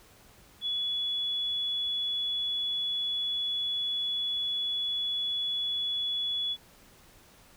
sine tone, 3400 Hz, G#7, 40 cents sharp, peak -28 dBFS, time 0.61-6.57 s, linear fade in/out 50 ms, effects pink hiss -57 dBFS RMS until 7.56 s

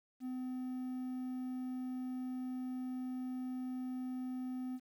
triangle tone with quantisation, 254.8 Hz, C4, 46 cents flat, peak -36 dBFS, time 0.2-4.8 s, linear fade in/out 50 ms, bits 11, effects none

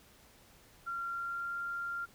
sine tone with pitch glide, 1378 to 1389.2 Hz, F6 to F6, -24 to -10 cents, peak -35 dBFS, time 0.86-2.06 s, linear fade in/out 20 ms, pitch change +14 cents, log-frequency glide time 1.08-1.56 s, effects pink hiss -61 dBFS RMS until 2.14 s

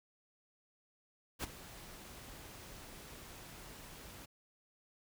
pink noise with ADSR envelope, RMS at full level -37 dBFS, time 1.39-4.26 s, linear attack 45 ms, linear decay 17 ms, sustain -15 dB, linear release 12 ms, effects none

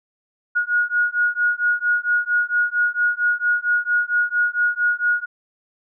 sine beating tone pair, 1443 / 1447.4 Hz, F#6 / F#6, -44 / -39 cents, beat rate 4.4 Hz, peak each -20 dBFS, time 0.55-5.26 s, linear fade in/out 20 ms, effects none

